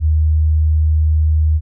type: tone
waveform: sine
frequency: 77.7 Hz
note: D#2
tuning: 2 cents flat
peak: -10 dBFS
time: 0-1.61 s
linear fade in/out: 50 ms
effects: none